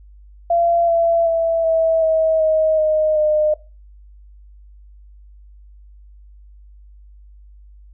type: tone with pitch steps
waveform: sine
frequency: 683 / 672 / 661.3 / 650.7 / 640.2 / 629.9 / 619.8 / 609.9 Hz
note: F5 / E5 / E5 / E5 / D#5 / D#5 / D#5 / D#5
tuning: -39 / +33 / +5 / -23 / +49 / +21 / -7 / -35 cents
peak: -13 dBFS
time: 0.5-3.54 s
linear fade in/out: 5 ms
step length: 380 ms
effects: noise-tail reverb RT60 0.3 s tail -20 dB re dry + added 50 Hz sine -41 dBFS peak until 7.93 s